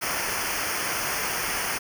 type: noise with comb filter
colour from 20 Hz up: pink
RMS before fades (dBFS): -28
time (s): 0.01-1.79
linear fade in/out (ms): 20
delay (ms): 0.26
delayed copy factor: -0.85
effects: none